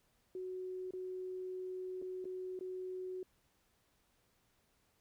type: tone with dropouts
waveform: sine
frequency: 370 Hz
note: F#4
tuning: in tune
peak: -40 dBFS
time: 0.35-3.23 s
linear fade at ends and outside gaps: 2 ms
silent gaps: 0.908-0.935 / 2.017-2.023 / 2.244-2.253 / 2.591-2.609 s
effects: pink hiss -75 dBFS RMS until 5 s